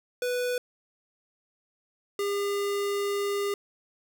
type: tone pair in turn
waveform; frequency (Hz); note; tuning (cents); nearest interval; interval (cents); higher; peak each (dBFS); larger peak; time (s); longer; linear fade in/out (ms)
square; 493.9 / 403.6; B4 / G#4; 0 / -49; minor third; 349; first; -27; neither; 0.22-0.58 / 2.19-3.54; second; 2
effects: none